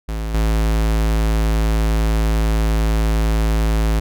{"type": "tone with level steps", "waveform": "square", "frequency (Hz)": 54.4, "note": "A1", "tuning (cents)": -19, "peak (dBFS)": [-22, -15], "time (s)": [0.08, 4], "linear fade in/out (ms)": 10, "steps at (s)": 0.34, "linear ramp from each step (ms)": 5, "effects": []}